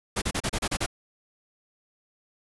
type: noise bursts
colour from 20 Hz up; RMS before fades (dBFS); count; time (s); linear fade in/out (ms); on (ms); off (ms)
pink; -27; 8; 0.16-0.863; 10; 59; 33
effects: resampled to 24000 Hz